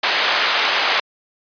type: band-pass noise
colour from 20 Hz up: white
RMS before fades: -18 dBFS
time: 0.03-1 s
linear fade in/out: 5 ms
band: 620 to 3300 Hz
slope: 12 dB/octave
effects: resampled to 11025 Hz